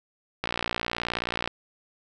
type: click train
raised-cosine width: 0.3 ms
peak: -11 dBFS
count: 62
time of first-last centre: 0.44-1.476 s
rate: 58.9 Hz
effects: none